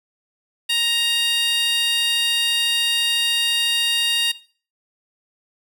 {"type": "tone with high-pass filter", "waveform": "15% pulse", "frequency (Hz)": 934, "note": "A#5", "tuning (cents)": 3, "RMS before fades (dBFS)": -20, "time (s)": [0.69, 4.32], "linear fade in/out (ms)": 10, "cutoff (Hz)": 3100, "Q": 2.2, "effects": ["noise-tail reverb RT60 0.4 s tail -17 dB re dry"]}